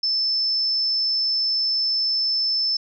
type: tone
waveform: sine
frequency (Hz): 5274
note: E8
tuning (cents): 0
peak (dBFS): -19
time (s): 0.03-2.77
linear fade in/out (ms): 5
effects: none